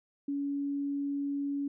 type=tone; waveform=sine; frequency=282.3 Hz; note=C#4; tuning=32 cents sharp; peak=-30 dBFS; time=0.28-1.68 s; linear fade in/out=5 ms; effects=none